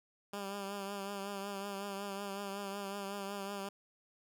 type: tone with vibrato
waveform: 10% pulse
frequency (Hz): 199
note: G3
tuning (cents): +26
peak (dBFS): -31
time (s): 0.33-3.69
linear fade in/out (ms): 5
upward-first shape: triangle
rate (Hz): 5.4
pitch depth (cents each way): 46
effects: none